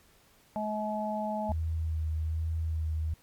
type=harmonic tone; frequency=213.1 Hz; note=G#3; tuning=45 cents sharp; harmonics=1 / 3 / 4; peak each=-34 / -34 / -34 dBFS; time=0.56-1.52 s; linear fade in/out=0 ms
type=tone with vibrato; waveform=sine; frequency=79.8 Hz; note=D#2; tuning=44 cents sharp; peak=-28 dBFS; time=1.49-3.14 s; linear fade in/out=5 ms; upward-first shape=sine; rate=1.2 Hz; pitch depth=25 cents each way
effects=pink hiss -62 dBFS RMS until 3.22 s + MP3 96 kbps